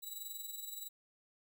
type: tone with amplitude modulation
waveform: 5% pulse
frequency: 3911 Hz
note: B7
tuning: 18 cents flat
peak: -33 dBFS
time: 0.02-0.89 s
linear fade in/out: 20 ms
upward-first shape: sine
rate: 21.4 Hz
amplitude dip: 60%
effects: none